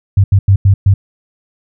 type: tone bursts at uneven times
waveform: sine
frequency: 98 Hz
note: G2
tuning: in tune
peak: -4 dBFS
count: 5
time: 0.17-0.24 / 0.32-0.39 / 0.48-0.56 / 0.65-0.74 / 0.86-0.94 s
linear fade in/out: 5 ms
effects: none